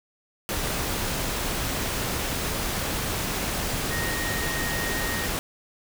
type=tone in noise; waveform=sine; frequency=1864.7 Hz; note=A#6; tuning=in tune; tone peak=-31 dBFS; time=3.91-5.26 s; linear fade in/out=0 ms; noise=pink; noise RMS=-28 dBFS; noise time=0.49-5.39 s; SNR=-6 dB; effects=none